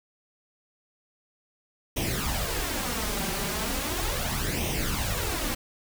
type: noise with flanger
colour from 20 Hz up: pink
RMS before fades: -29 dBFS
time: 1.96-5.55 s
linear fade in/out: 10 ms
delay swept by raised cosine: 0.33 to 5.13 ms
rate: 0.37 Hz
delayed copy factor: +0.65
effects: none